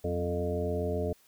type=harmonic tone with a mistuned harmonic; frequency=87.31 Hz; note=F2; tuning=in tune; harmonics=1 / 2 / 3 / 4 / 5 / 7 / 8; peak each=-33 / -38 / -39 / -41 / -33 / -35 / -44 dBFS; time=0.04-1.13 s; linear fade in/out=5 ms; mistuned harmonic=2; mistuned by=+86 cents; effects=white hiss -63 dBFS RMS until 1.27 s